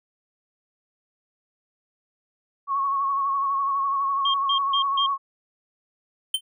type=tone with vibrato; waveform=sine; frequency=1103 Hz; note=C#6; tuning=9 cents flat; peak=-21 dBFS; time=2.67-5.18 s; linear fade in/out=50 ms; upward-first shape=sine; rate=12 Hz; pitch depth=38 cents each way
type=tone bursts; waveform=sine; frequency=3198 Hz; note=G7; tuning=34 cents sharp; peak=-21 dBFS; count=4; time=4.25-5.064 s; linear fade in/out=5 ms; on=91 ms; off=150 ms
type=tone with exponential decay; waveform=square; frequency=3100 Hz; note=G7; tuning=20 cents flat; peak=-17 dBFS; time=6.34-6.41 s; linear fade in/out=5 ms; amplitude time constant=15 ms
effects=none